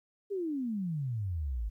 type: exponential sweep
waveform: sine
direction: down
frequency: 415.3 to 50.1 Hz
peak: -31 dBFS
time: 0.3-1.7 s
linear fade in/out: 20 ms
effects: 12-bit